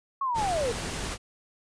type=linear sweep; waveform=sine; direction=down; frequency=1116 to 444 Hz; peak=-25 dBFS; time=0.21-0.72 s; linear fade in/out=5 ms
type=noise; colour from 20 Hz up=pink; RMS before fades=-33 dBFS; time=0.34-1.18 s; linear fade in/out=50 ms
effects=resampled to 22050 Hz